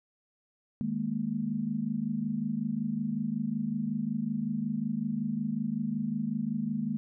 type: chord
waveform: sine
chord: D# suspended fourth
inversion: none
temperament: equal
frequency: 155.56 / 207.7 / 233.1 Hz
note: D#3 / G#3 / A#3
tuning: 0 / 0 / 0 cents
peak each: -37 / -32 / -32 dBFS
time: 0.81-6.97 s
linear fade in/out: 0 ms
effects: none